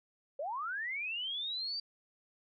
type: linear sweep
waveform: sine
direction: up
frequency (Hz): 528 to 4699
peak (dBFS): -35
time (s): 0.39-1.8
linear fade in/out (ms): 5
effects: none